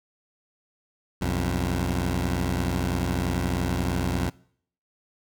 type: tone pair together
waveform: 15% pulse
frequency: 63.2 / 89.01 Hz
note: B1 / F2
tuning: +41 / +33 cents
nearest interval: tritone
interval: 592 cents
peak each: -21 / -20 dBFS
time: 1.21-4.3 s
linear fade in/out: 10 ms
effects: noise-tail reverb RT60 0.6 s tail -22 dB re dry